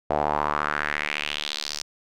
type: tone with band-pass filter sweep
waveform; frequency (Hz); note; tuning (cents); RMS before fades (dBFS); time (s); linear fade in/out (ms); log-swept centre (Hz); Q
sawtooth; 74.4; D2; +23; -27; 0.1-1.82; 5; 670 to 5500; 3.2
effects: none